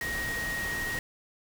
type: tone in noise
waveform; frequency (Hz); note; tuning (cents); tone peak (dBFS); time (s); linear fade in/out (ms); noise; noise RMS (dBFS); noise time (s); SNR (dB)
sine; 1880; A#6; +14; -31; 0.01-0.99; 2; pink; -37; 0.01-0.99; +3
effects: none